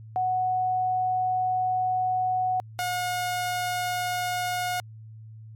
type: tone pair in turn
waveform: sine / sawtooth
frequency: 740 / 721 Hz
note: F#5 / F#5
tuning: 0 / -45 cents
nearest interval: unison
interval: 45 cents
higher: first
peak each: -22 dBFS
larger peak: neither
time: 0.16-2.6 / 2.79-4.8 s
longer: first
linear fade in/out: 0 ms
effects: added 110 Hz sine -41 dBFS peak until 5.55 s + MP3 64 kbps